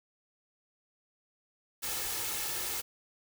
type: noise with comb filter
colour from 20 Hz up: white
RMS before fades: -35 dBFS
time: 1.82-2.82 s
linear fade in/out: 20 ms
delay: 2.3 ms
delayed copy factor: +0.5
effects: none